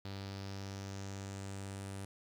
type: tone with low-pass filter sweep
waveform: sawtooth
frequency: 98 Hz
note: G2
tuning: in tune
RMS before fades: -44 dBFS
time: 0.05-2.05 s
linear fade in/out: 0 ms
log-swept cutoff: 4300 to 10000 Hz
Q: 3.2
effects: 10-bit